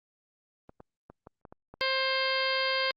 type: clicks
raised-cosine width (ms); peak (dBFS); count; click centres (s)
1; -32; 7; 0.694 / 0.804 / 1.1 / 1.271 / 1.452 / 1.525 / 1.74
type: harmonic tone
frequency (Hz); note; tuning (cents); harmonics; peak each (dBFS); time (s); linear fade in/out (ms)
529; C5; +19; 1 / 2 / 3 / 4 / 5 / 6 / 7 / 8 / 9; -32 / -34 / -34 / -33 / -38 / -35 / -41 / -37 / -36; 1.81-2.91; 0
effects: Opus 32 kbps